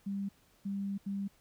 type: tone bursts at uneven times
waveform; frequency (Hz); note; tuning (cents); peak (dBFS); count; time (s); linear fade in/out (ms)
sine; 198.2; G3; +19; -33; 3; 0.06-0.29 / 0.65-0.98 / 1.06-1.28; 10
effects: pink hiss -67 dBFS RMS until 1.4 s